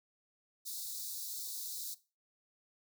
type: high-pass noise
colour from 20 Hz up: white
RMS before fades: -42 dBFS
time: 0.65-1.95 s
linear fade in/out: 20 ms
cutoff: 3700 Hz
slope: 96 dB/octave
effects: noise-tail reverb RT60 0.3 s tail -17 dB re dry